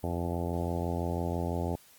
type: harmonic tone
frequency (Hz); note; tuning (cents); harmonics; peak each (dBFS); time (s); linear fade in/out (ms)
86; F2; -26; 1 / 2 / 3 / 4 / 5 / 6 / 7 / 8 / 9 / 10; -33 / -36 / -38 / -39 / -40 / -41 / -41 / -42 / -43 / -43; 0.03-1.76; 10
effects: white hiss -58 dBFS RMS until 1.98 s + Opus 24 kbps